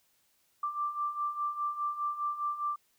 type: beating tone pair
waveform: sine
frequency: 1174.7 / 1179.6 Hz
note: D6 / D6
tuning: 0 / +7 cents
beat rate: 4.9 Hz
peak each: -37 / -32 dBFS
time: 0.63-2.76 s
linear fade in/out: 5 ms
effects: white hiss -71 dBFS RMS until 2.98 s